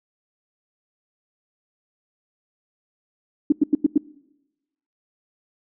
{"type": "tone bursts", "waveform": "sine", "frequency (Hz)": 293.7, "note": "D4", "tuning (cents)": 0, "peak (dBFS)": -11, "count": 5, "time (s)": [3.5, 3.979], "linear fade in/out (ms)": 5, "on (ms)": 23, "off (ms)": 91, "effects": ["noise-tail reverb RT60 1.0 s tail -23 dB re dry"]}